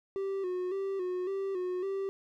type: tone with vibrato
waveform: triangle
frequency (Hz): 376.5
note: F#4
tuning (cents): +30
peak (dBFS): -29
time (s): 0.16-2.09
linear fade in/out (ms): 0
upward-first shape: square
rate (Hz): 1.8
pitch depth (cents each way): 61
effects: none